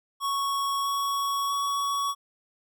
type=tone with pitch steps; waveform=square; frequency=1109 / 1116.1 / 1123.2 Hz; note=C#6 / C#6 / C#6; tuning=0 / +11 / +22 cents; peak=-26 dBFS; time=0.2-2.15 s; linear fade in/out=50 ms; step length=650 ms; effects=none